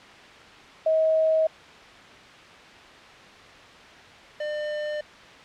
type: tone pair in turn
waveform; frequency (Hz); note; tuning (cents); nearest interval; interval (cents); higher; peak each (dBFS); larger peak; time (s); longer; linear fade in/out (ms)
sine / square; 636 / 600.4; D#5 / D5; +38 / +38; minor second; 100; first; -18 / -28; first; 0.86-1.47 / 4.4-5.01; neither; 5
effects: white hiss -46 dBFS RMS until 5.44 s + low-pass 3000 Hz 12 dB/octave